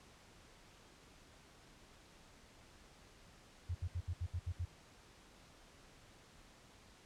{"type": "tone bursts", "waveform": "sine", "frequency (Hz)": 87.31, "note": "F2", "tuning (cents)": 0, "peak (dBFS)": -36, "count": 8, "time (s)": [3.69, 4.653], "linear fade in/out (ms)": 10, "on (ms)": 60, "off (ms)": 69, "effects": ["pink hiss -62 dBFS RMS until 7.05 s", "low-pass 8000 Hz 12 dB/octave"]}